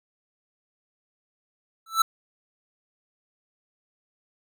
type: tone with exponential growth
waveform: square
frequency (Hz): 1323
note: E6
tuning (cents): +6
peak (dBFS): -14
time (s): 1.86-2.02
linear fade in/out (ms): 5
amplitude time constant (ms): 33
effects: none